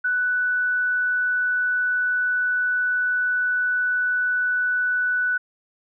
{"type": "tone", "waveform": "sine", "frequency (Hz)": 1487, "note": "F#6", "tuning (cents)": 8, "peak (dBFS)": -19, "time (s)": [0.04, 5.38], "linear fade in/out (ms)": 10, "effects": []}